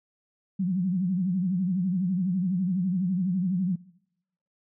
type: tone with vibrato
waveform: sine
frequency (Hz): 183.5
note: F#3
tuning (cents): -14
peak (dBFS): -23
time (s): 0.59-3.76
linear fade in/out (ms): 10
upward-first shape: sine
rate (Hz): 12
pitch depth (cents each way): 110
effects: noise-tail reverb RT60 0.8 s tail -22 dB re dry